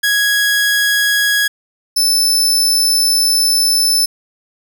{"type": "tone pair in turn", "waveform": "sawtooth", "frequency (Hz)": [1661.2, 5274], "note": ["G#6", "E8"], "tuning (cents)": [0, 0], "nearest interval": "octave + minor sixth", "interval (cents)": 2000, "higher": "second", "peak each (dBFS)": -8, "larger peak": "neither", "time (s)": [[0.03, 1.48], [1.96, 4.06]], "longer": "second", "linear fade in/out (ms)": 10, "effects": []}